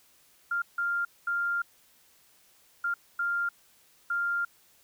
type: tone bursts at uneven times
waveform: sine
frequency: 1396.9 Hz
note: F6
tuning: in tune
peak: -26 dBFS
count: 6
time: 0.51-0.62 / 0.78-1.05 / 1.27-1.62 / 2.84-2.94 / 3.19-3.49 / 4.1-4.45 s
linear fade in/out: 5 ms
effects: white hiss -62 dBFS RMS until 4.83 s